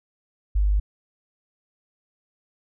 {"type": "tone", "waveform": "sine", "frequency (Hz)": 50.4, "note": "G1", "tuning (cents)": 49, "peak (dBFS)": -17, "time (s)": [0.55, 0.8], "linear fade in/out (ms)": 10, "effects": []}